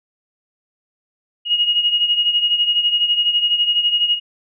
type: beating tone pair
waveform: sine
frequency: 2876 / 2888 Hz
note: F#7 / F#7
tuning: -50 / -43 cents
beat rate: 12 Hz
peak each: -15 / -21 dBFS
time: 1.45-4.2 s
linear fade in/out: 50 ms
effects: none